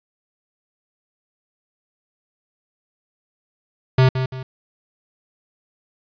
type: tone with echo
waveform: square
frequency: 130 Hz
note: C3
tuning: 11 cents flat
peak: -11 dBFS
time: 3.98-4.09 s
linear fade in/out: 5 ms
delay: 170 ms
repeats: 2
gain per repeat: -9 dB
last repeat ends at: 4.43 s
effects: resampled to 11025 Hz + 8-bit